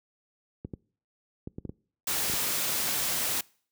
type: clicks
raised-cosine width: 3 ms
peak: -23 dBFS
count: 8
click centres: 0.649 / 0.737 / 1.474 / 1.584 / 1.652 / 1.694 / 2.298 / 2.337 s
type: noise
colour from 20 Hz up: white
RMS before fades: -29 dBFS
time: 2.07-3.41 s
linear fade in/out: 5 ms
effects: noise-tail reverb RT60 0.5 s tail -25 dB re dry + high-pass 60 Hz 12 dB/octave